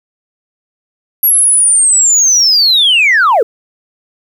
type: linear sweep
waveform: sine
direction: down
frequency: 11610 to 397.1 Hz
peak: -4 dBFS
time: 1.23-3.43 s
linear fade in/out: 5 ms
effects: tanh soft clip ceiling -3 dBFS + 7-bit